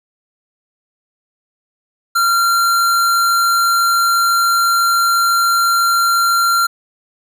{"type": "tone", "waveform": "square", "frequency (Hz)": 1377, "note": "F6", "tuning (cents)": -25, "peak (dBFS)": -12, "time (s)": [2.15, 6.67], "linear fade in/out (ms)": 10, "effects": []}